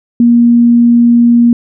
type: tone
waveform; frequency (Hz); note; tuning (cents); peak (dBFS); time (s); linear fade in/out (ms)
sine; 237; A#3; +29; -3; 0.2-1.53; 2
effects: none